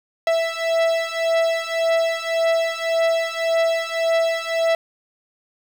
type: beating tone pair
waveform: 45% pulse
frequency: 659.3 / 661.1 Hz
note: E5 / E5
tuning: 0 / +5 cents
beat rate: 1.8 Hz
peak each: -21 dBFS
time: 0.27-4.75 s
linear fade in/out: 2 ms
effects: low-pass 5000 Hz 12 dB/octave + 7-bit